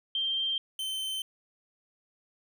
sine / 45% pulse tone pair in turn, 3158 / 3088 Hz, G7 / G7, +12 / -27 cents, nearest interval unison, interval 39 cents, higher first, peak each -27 / -31 dBFS, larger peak first, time 0.15-0.58 / 0.79-1.22 s, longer neither, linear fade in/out 2 ms, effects none

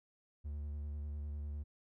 triangle tone with vibrato, 73.42 Hz, D2, in tune, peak -37 dBFS, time 0.44-1.64 s, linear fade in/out 20 ms, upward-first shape triangle, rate 10 Hz, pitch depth 34 cents each way, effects none

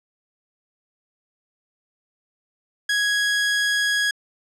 sawtooth tone, 1661.2 Hz, G#6, in tune, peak -15 dBFS, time 2.89-4.11 s, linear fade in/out 5 ms, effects low-pass 8000 Hz 12 dB/octave

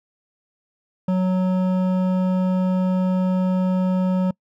sine tone with hard clipping, 185 Hz, F#3, in tune, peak -19 dBFS, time 1.08-4.31 s, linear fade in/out 5 ms, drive 11 dB, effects noise-tail reverb RT60 0.1 s tail -26 dB re dry

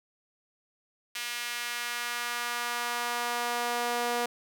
sawtooth tone with high-pass filter sweep, 240 Hz, B3, 49 cents flat, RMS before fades -32 dBFS, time 1.15-4.26 s, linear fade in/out 5 ms, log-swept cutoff 2300 to 560 Hz, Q 1.2, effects none

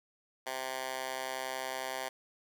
10% pulse tone with high-pass filter, 130.81 Hz, C3, in tune, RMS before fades -38 dBFS, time 0.46-2.09 s, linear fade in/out 10 ms, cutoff 780 Hz, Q 0.97, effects none

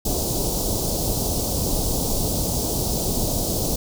pink band-stop noise, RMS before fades -23 dBFS, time 0.05-3.76 s, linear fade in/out 5 ms, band 740 to 4500 Hz, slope 24 dB/octave, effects none

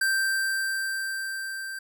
square tone with level ramp, 1568 Hz, G6, in tune, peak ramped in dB -22 to -34 dBFS, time 0.01-1.79 s, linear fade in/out 5 ms, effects none

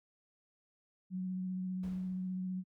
sine tone with vibrato, 185 Hz, F#3, in tune, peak -35 dBFS, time 1.1-2.64 s, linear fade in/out 50 ms, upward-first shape triangle, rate 15 Hz, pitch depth 19 cents each way
brown noise with exponential decay, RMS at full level -45 dBFS, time 1.83-2.57 s, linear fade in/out 5 ms, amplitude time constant 160 ms
effects high-pass 60 Hz 12 dB/octave

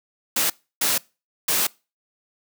white noise bursts at uneven times, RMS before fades -21 dBFS, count 3, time 0.36-0.5 / 0.81-0.98 / 1.48-1.67 s, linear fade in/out 5 ms, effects noise-tail reverb RT60 0.3 s tail -24 dB re dry + high-pass 150 Hz 12 dB/octave

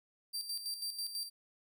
sawtooth tone with tremolo, 4699 Hz, D8, in tune, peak -33 dBFS, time 0.33-1.3 s, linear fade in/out 20 ms, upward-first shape square, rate 6.1 Hz, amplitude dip 60%, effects none

